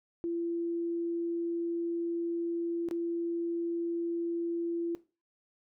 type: tone with dropouts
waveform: sine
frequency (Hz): 339.1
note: E4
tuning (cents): +49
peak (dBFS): -30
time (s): 0.24-4.95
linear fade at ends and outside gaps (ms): 0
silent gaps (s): 2.887-2.911
effects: noise-tail reverb RT60 0.3 s tail -17 dB re dry